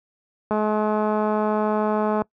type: click train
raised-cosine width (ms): 1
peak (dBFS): -10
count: 365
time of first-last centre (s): 0.51-2.219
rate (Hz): 213
effects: noise-tail reverb RT60 0.1 s tail -23 dB re dry + high-pass 80 Hz 12 dB/octave